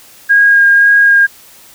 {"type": "tone with vibrato", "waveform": "sine", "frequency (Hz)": 1627, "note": "G#6", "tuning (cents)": -36, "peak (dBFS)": -4, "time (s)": [0.29, 1.27], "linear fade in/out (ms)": 20, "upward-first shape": "sine", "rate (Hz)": 1.9, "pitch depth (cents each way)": 11, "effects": ["white hiss -40 dBFS RMS until 1.74 s"]}